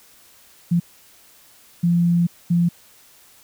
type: tone bursts at uneven times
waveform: sine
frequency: 172.2 Hz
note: F3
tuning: 24 cents flat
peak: -14 dBFS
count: 3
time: 0.71-0.8 / 1.83-2.27 / 2.5-2.69 s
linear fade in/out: 10 ms
effects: white hiss -51 dBFS RMS until 3.43 s